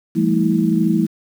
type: tone cluster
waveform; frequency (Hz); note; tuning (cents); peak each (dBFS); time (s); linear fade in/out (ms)
sine; 171.5 / 203.3 / 225.7 / 323.5; F3 / G#3 / A3 / E4; -31 / -37 / +44 / -32; -19; 0.15-1.07; 20
effects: 7-bit